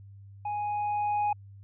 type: tone with level ramp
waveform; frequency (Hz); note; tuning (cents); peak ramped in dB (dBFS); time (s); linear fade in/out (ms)
triangle; 830.6; G#5; 0; -28 to -22; 0.45-1.33; 5
effects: added 99 Hz sine -46 dBFS peak until 1.63 s + resampled to 8000 Hz

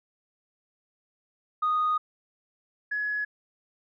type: tone pair in turn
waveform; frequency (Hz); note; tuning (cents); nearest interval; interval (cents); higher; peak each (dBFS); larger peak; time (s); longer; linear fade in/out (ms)
sine; 1239 / 1688.8; D#6 / G#6; -8 / +29; perfect fourth; 537; second; -21 / -26; first; 1.62-1.98 / 2.91-3.25; first; 10
effects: tanh soft clip ceiling -19 dBFS

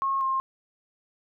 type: tone pair in turn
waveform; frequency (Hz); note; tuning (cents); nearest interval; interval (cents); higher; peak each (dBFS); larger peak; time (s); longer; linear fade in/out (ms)
sine; 1084 / 1063.5; C#6 / C6; -39 / +28; unison; 33; first; -23; neither; 0.02-0.21 / 0.21-0.4; neither; 0
effects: none

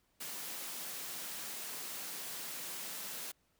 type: high-pass noise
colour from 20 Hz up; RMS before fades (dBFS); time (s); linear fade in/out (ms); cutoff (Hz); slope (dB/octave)
white; -43; 0.2-3.32; 10; 140; 48
effects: pink hiss -75 dBFS RMS until 3.59 s

